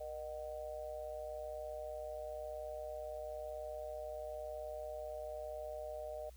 sine tone with amplitude modulation, 612 Hz, D#5, 29 cents flat, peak -38 dBFS, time 0-6.3 s, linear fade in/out 10 ms, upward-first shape sine, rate 141 Hz, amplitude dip 85%, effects added 60 Hz sine -54 dBFS peak until 6.36 s + white hiss -68 dBFS RMS until 6.36 s

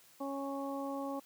harmonic tone, 276.2 Hz, C#4, 6 cents flat, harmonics 1 / 2 / 3 / 4, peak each -39 / -41 / -44 / -45 dBFS, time 0.2-1.2 s, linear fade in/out 10 ms, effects white hiss -62 dBFS RMS until 1.25 s + high-pass 80 Hz 12 dB/octave

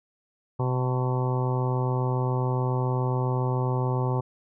harmonic tone with a mistuned harmonic, 127.2 Hz, C3, 48 cents flat, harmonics 1 / 2 / 3 / 4 / 5 / 6 / 7 / 8 / 9, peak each -24 / -36 / -32 / -35 / -40 / -39 / -34 / -39 / -40 dBFS, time 0.59-4.21 s, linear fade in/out 10 ms, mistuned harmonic 9, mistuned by -37 cents, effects none

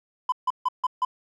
triangle tone bursts, 1008 Hz, B5, 35 cents sharp, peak -17 dBFS, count 5, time 0.29-1.05 s, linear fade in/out 5 ms, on 32 ms, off 150 ms, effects tanh soft clip ceiling -15 dBFS

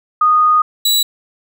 sine / sawtooth tone pair in turn, 1236 / 3924 Hz, D#6 / B7, -12 / -12 cents, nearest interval octave + minor sixth, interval 2000 cents, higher second, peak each -8 dBFS, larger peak neither, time 0.21-0.62 / 0.85-1.03 s, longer first, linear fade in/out 5 ms, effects none

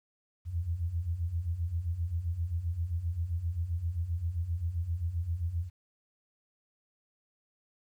sine beating tone pair, 79.8 / 87.4 Hz, D#2 / F2, +44 / +2 cents, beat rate 7.6 Hz, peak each -36 / -31 dBFS, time 0.45-5.7 s, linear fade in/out 50 ms, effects 11-bit

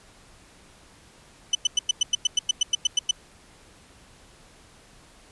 30% pulse tone bursts, 3007 Hz, F#7, 27 cents sharp, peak -14 dBFS, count 14, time 1.53-3.111 s, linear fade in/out 5 ms, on 21 ms, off 99 ms, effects pink hiss -53 dBFS RMS until 5.31 s + resampled to 24000 Hz

